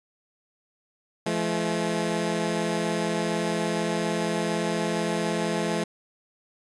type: tone pair together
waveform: 15% pulse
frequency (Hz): 170.1 / 214.3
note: F3 / A3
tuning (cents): -45 / -45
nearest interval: major third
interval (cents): 400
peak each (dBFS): -21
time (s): 1.26-5.84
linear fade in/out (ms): 5
effects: resampled to 24000 Hz